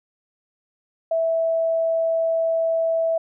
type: tone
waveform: sine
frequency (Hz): 656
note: E5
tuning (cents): -9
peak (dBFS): -18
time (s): 1.11-3.18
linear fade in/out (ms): 5
effects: none